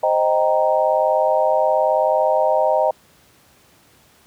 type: chord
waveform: sine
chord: C minor seventh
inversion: none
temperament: equal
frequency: 523.3 / 622.3 / 784 / 932.3 Hz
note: C5 / Eb5 / G5 / Bb5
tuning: 0 / 0 / 0 / 0 cents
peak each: -21 / -17 / -21 / -22 dBFS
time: 0.03-2.91 s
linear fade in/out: 5 ms
effects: pink hiss -53 dBFS RMS until 4.26 s + high-pass 80 Hz 12 dB/octave